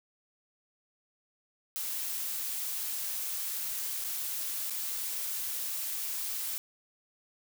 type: noise with dropouts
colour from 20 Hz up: blue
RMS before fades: -35 dBFS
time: 1.76-6.58 s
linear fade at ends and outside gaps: 0 ms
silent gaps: 4.041-4.046 / 4.699-4.706 s
effects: none